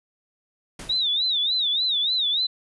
pink noise with exponential decay, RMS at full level -35 dBFS, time 0.79-1.25 s, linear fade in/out 5 ms, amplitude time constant 98 ms
sine tone with vibrato, 3729 Hz, A#7, in tune, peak -20 dBFS, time 0.89-2.47 s, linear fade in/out 10 ms, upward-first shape sine, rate 3.4 Hz, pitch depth 150 cents each way
effects resampled to 24000 Hz

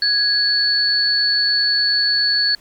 sine tone pair together, 1663 / 4435 Hz, G#6 / C#8, +2 / 0 cents, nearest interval octave + perfect fourth, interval 1698 cents, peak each -21 / -15 dBFS, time 0.02-2.55 s, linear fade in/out 2 ms, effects pink hiss -51 dBFS RMS until 2.6 s + Opus 48 kbps

